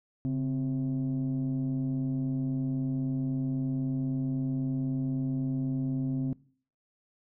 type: tone pair together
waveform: sine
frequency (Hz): 138.1 / 261.9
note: C#3 / C4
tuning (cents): -6 / +2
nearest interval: major seventh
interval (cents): 1108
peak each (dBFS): -28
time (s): 0.25-6.33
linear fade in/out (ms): 0
effects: noise-tail reverb RT60 0.5 s tail -22 dB re dry + tanh soft clip ceiling -24 dBFS